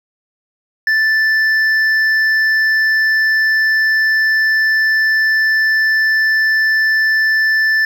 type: tone with hard clipping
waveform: triangle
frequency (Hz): 1760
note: A6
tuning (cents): 0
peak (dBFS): -12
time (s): 0.87-7.85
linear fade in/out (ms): 2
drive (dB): 8
effects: none